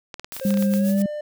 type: clicks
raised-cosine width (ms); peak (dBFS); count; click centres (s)
0.2; -16; 11; 0.142 / 0.196 / 0.245 / 0.323 / 0.366 / 0.398 / 0.506 / 0.541 / 0.573 / 0.625 / 0.738
type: noise with tremolo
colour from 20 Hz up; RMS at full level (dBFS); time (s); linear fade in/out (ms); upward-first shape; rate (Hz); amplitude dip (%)
blue; -34; 0.32-1.02; 0; sine; 7.5; 70
type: tone with pitch glide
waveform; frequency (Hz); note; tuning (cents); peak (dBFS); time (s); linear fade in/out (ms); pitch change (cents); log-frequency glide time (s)
triangle; 532 to 597.1; C5 to D5; +29 to +29; -25; 0.41-1.21; 5; +200; 0.76-1.02
type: tone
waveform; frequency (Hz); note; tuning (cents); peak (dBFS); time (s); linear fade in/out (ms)
sine; 199.9; G3; +34; -17; 0.45-1.06; 2
effects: none